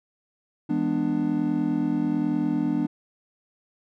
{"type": "chord", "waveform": "triangle", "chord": "E dominant seventh", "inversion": "none", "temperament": "just", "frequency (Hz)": [164.81, 206, 247.2, 296.7], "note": ["E3", "G#3", "B3", "D4"], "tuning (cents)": [0, -14, 2, 18], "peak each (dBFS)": [-29, -28, -25, -23], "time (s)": [0.69, 2.87], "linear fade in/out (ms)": 10, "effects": []}